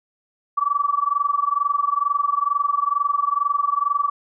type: tone with amplitude modulation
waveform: sine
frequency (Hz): 1151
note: D6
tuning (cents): -35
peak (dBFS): -14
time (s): 0.57-4.1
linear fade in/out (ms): 10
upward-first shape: sine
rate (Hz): 22.2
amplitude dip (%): 90
effects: none